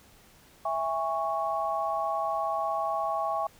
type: chord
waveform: sine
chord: C# minor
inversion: first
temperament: equal with one note detuned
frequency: 659.3 / 815.9 / 1108.7 Hz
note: E5 / G#5 / C#6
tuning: 0 / -31 / 0 cents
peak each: -31 dBFS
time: 0.65-3.47 s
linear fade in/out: 5 ms
effects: pink hiss -57 dBFS RMS until 3.59 s